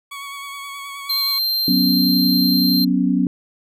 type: tone with vibrato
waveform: 20% pulse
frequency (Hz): 1118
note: C#6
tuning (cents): +14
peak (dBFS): -25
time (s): 0.11-1.39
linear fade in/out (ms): 10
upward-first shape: sine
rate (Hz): 9.5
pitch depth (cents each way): 22
type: tone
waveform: square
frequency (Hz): 4155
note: C8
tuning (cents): -13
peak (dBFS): -18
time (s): 1.09-2.85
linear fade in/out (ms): 10
type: chord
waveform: sine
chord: F# suspended fourth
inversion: none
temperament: just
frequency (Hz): 185 / 246.7 / 277.5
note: F#3 / B3 / C#4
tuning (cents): 0 / -2 / +2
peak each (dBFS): -19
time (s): 1.68-3.27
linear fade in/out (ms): 2
effects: none